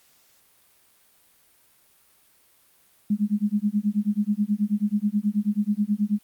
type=tone with tremolo; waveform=sine; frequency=207.7 Hz; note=G#3; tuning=in tune; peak=-17 dBFS; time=3.1-6.19 s; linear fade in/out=5 ms; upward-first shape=sine; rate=9.3 Hz; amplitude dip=100%; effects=white hiss -60 dBFS RMS until 6.23 s + Opus 48 kbps